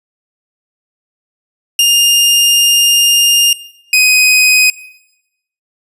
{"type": "tone pair in turn", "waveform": "sawtooth", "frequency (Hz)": [2815, 2508], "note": ["F7", "D#7"], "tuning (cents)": [13, 13], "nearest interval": "major second", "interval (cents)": 200, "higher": "first", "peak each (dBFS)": -3, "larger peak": "neither", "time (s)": [[1.79, 3.53], [3.93, 4.7]], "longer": "first", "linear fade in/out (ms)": 2, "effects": ["noise-tail reverb RT60 0.9 s tail -19 dB re dry", "resampled to 32000 Hz"]}